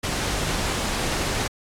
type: noise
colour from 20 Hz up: pink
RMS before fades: -25 dBFS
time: 0.03-1.48 s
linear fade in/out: 10 ms
effects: low-pass 9000 Hz 12 dB/octave + AAC 64 kbps